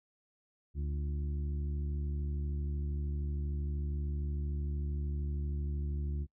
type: harmonic tone with a mistuned harmonic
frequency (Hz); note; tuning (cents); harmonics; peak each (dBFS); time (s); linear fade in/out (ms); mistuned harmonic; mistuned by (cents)
73; D2; -10; 1 / 2 / 3 / 4 / 5; -33 / -41 / -49 / -54 / -52; 0.74-6.27; 50; 5; -61
effects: noise-tail reverb RT60 0.1 s tail -24 dB re dry